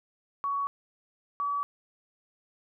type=tone pair in turn; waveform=sine; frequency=1122 / 1142.9 Hz; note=C#6 / D6; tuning=+21 / -47 cents; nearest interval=unison; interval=32 cents; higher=second; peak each=-27 dBFS; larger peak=neither; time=0.44-0.67 / 1.4-1.63 s; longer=neither; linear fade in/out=0 ms; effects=none